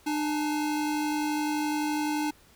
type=tone pair together; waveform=square; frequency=301.4 / 852.5 Hz; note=D4 / G#5; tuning=+45 / +45 cents; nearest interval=octave + tritone; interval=1800 cents; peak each=-28 / -34 dBFS; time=0.06-2.31 s; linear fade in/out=10 ms; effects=pink hiss -58 dBFS RMS until 2.55 s